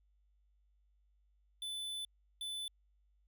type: tone bursts at uneven times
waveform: square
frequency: 3500 Hz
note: A7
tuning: 10 cents flat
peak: -40 dBFS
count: 2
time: 1.62-2.05 / 2.41-2.68 s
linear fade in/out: 2 ms
effects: added 50 Hz sine -69 dBFS peak until 3.27 s